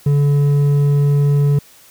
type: tone with hard clipping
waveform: sine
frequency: 143.5 Hz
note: D3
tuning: 40 cents flat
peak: -12 dBFS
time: 0.06-1.59 s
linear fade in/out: 5 ms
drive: 5 dB
effects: white hiss -46 dBFS RMS until 1.9 s